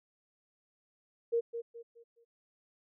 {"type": "tone with echo", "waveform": "sine", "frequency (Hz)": 466.2, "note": "A#4", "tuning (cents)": 0, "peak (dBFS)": -26, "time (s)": [1.32, 1.41], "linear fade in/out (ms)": 20, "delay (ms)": 210, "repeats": 4, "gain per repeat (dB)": -9, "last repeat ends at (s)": 2.25, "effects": []}